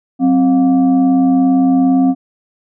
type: tone with frequency modulation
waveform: sine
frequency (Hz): 263.3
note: C4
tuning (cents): +11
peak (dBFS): -8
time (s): 0.19-2.15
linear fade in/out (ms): 50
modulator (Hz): 449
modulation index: 0.5
effects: none